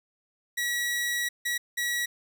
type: tone bursts at uneven times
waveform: sawtooth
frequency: 1926 Hz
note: B6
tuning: 44 cents flat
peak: -23 dBFS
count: 3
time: 0.57-1.29 / 1.45-1.58 / 1.77-2.06 s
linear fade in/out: 10 ms
effects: none